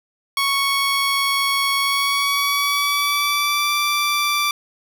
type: tone with pitch glide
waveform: 15% pulse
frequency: 1108.7 to 1171.9 Hz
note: C#6 to D6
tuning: 0 to -4 cents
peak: -11 dBFS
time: 0.37-4.51 s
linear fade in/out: 2 ms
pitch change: +96 cents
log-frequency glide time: 1.79-3.71 s
effects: none